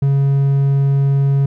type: tone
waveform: triangle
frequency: 138.59 Hz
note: C#3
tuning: in tune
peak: -9 dBFS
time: 0.02-1.46 s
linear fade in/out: 5 ms
effects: none